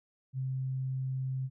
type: tone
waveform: sine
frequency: 131.4 Hz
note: C3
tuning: 8 cents sharp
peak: -31 dBFS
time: 0.33-1.5 s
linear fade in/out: 50 ms
effects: none